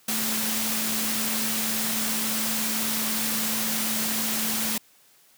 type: tone in noise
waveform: sine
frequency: 220 Hz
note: A3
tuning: in tune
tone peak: -32 dBFS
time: 0.08-4.78 s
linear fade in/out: 5 ms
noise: white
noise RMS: -27 dBFS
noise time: 0.08-4.78 s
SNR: -8 dB
effects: white hiss -58 dBFS RMS until 5.37 s + high-pass 100 Hz 12 dB/octave